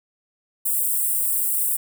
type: high-pass noise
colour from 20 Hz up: white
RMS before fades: -22 dBFS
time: 0.65-1.77 s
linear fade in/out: 10 ms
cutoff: 7900 Hz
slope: 96 dB/octave
effects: none